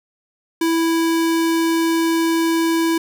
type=tone; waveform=square; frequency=329.6 Hz; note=E4; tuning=in tune; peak=-16 dBFS; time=0.61-2.98 s; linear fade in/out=5 ms; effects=none